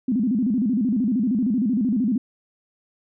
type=tone with vibrato; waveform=sine; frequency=231.5 Hz; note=A#3; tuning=12 cents flat; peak=-18 dBFS; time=0.08-2.18 s; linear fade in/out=5 ms; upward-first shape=square; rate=13 Hz; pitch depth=190 cents each way; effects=none